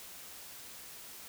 silence, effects white hiss -49 dBFS RMS until 1.28 s

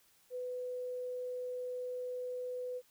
sine tone, 499.2 Hz, B4, 19 cents sharp, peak -37 dBFS, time 0.3-2.82 s, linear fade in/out 50 ms, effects white hiss -68 dBFS RMS until 2.9 s

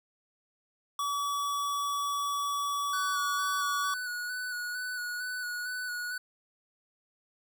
square tone, 1141 Hz, C#6, 50 cents sharp, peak -30 dBFS, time 0.99-3.94 s, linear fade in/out 2 ms
square tone with vibrato, 1476 Hz, F#6, 5 cents flat, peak -34 dBFS, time 2.93-6.18 s, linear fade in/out 5 ms, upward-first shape square, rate 2.2 Hz, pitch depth 22 cents each way
effects none

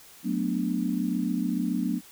sine chord, B minor seventh, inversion second, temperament equal, 185 / 220 / 246.9 / 293.7 Hz, F#3 / A3 / B3 / D4, 0 / 0 / 0 / 0 cents, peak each -30 / -31 / -29 / -31 dBFS, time 0.23-2.01 s, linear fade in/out 50 ms, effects white hiss -51 dBFS RMS until 2.11 s

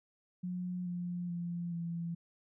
sine tone with pitch steps, 180 / 176.3 / 172.67 / 169.11 Hz, F#3 / F3 / F3 / E3, -47 / +17 / -19 / +45 cents, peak -35 dBFS, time 0.43-2.15 s, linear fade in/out 10 ms, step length 430 ms, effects none

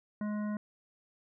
harmonic tone, 209.7 Hz, G#3, 17 cents sharp, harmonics 1 / 3 / 5 / 7 / 9, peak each -32 / -45 / -48 / -51 / -54 dBFS, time 0.21-0.57 s, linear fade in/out 2 ms, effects none

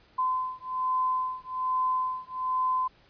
sine beating tone pair, 1024 / 1025.2 Hz, C6 / C6, -38 / -36 cents, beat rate 1.2 Hz, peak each -29 / -29 dBFS, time 0.18-2.88 s, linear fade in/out 10 ms, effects pink hiss -60 dBFS RMS until 3.09 s + resampled to 11025 Hz

